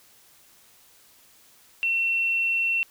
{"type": "tone", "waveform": "sine", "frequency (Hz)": 2710, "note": "E7", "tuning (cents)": 47, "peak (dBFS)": -21, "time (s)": [1.83, 2.83], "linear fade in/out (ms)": 0, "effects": ["white hiss -56 dBFS RMS until 2.9 s"]}